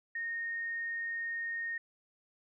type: tone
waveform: sine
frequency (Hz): 1849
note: A#6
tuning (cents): -15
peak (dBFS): -34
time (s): 0.15-1.78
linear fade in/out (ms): 5
effects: none